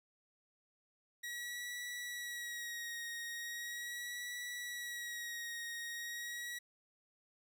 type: tone with vibrato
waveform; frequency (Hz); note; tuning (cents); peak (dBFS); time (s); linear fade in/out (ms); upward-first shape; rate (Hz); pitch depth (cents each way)
sawtooth; 1909; A#6; +41; -38; 1.23-6.59; 10; sine; 0.39; 33
effects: none